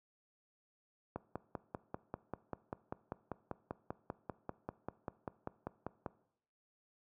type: click train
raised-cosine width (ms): 1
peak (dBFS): -25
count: 26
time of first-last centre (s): 1.16-6.062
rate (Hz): 5.1
effects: noise-tail reverb RT60 0.7 s tail -19 dB re dry + high-pass 80 Hz 12 dB/octave